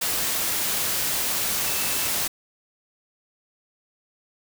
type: tone in noise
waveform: sine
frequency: 2637 Hz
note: E7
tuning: in tune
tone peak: -36 dBFS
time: 1.66-2.08 s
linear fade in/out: 10 ms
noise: white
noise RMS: -25 dBFS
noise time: 0.01-2.28 s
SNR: -14 dB
effects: none